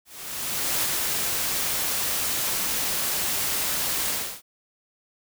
white noise with ADSR envelope, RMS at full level -24 dBFS, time 0.05-4.42 s, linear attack 780 ms, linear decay 34 ms, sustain -2 dB, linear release 310 ms, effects none

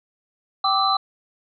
sine tone cluster, 776 / 1176 / 1290 / 4027 Hz, G5 / D6 / E6 / B7, -18 / +2 / -38 / +33 cents, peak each -22 / -20 / -29 / -23 dBFS, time 0.64-0.97 s, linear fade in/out 5 ms, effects none

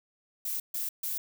violet noise bursts, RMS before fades -33 dBFS, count 3, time 0.45-1.18 s, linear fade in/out 5 ms, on 150 ms, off 140 ms, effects none

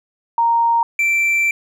sine / triangle tone pair in turn, 930 / 2343 Hz, A#5 / D7, -4 / -5 cents, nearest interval octave + major third, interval 1599 cents, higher second, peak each -12 dBFS, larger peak neither, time 0.38-0.83 / 0.99-1.51 s, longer second, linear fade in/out 2 ms, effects none

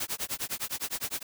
white noise with tremolo, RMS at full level -31 dBFS, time 0-1.23 s, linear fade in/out 5 ms, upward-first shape sine, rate 9.8 Hz, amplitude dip 100%, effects none

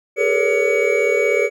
triangle tone cluster, 402.3 / 438.6 / 479 / 564 / 2251 Hz, G4 / A4 / A#4 / C#5 / C#7, +45 / -6 / +47 / +30 / +26 cents, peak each -19 dBFS, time 0.16-1.5 s, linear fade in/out 50 ms, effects none

